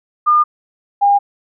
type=tone pair in turn; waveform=sine; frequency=1210 / 807.6 Hz; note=D#6 / G#5; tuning=-49 / -49 cents; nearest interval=perfect fifth; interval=700 cents; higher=first; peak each=-8 dBFS; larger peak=neither; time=0.26-0.44 / 1.01-1.19 s; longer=neither; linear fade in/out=20 ms; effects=none